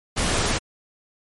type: noise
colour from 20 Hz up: pink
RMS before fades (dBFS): -22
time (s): 0.16-0.59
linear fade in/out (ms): 20
effects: MP3 48 kbps